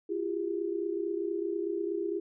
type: tone cluster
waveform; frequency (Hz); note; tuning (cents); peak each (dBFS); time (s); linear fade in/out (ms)
sine; 338.5 / 367 / 403; E4 / F#4 / G4; +46 / -14 / +48; -33 / -38 / -33; 0.09-2.2; 10
effects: none